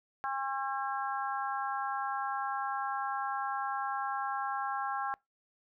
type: harmonic tone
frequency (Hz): 270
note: C#4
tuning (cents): -45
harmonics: 3 / 4 / 5 / 6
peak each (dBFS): -35 / -37 / -39 / -41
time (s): 0.24-5.14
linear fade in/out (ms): 0
effects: noise-tail reverb RT60 0.2 s tail -25 dB re dry